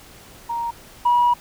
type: tone pair in turn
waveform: sine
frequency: 936 / 966.2 Hz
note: A#5 / B5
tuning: +7 / -38 cents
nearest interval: minor second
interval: 55 cents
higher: second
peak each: -22 / -12 dBFS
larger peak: second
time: 0.49-0.71 / 1.05-1.34 s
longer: second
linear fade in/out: 10 ms
effects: tanh soft clip ceiling -10 dBFS + pink hiss -45 dBFS RMS until 1.4 s